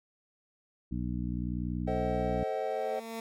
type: harmonic tone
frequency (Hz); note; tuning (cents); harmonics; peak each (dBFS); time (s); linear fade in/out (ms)
60.6; B1; -32; 1 / 2 / 3 / 4 / 5; -36 / -38 / -36 / -38 / -41; 0.91-2.44; 10
type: chord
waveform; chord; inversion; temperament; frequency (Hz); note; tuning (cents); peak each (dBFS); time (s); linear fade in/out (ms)
triangle; A diminished seventh; none; just; 440 / 528 / 633.6 / 760.3; A4 / C5 / Eb5 / Gb5; 0 / +16 / +31 / +47; -34; 1.87-3; 10
type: tone with exponential growth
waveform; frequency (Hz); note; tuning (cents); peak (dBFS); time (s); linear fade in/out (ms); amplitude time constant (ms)
15% pulse; 226.8; A#3; -47; -29; 2.18-3.2; 2; 220
effects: none